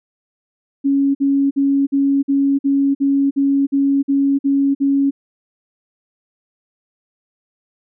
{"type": "tone bursts", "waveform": "sine", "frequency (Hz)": 277.2, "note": "C#4", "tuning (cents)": 0, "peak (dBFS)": -12, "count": 12, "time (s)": [0.84, 5.11], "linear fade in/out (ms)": 20, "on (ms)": 310, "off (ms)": 50, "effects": []}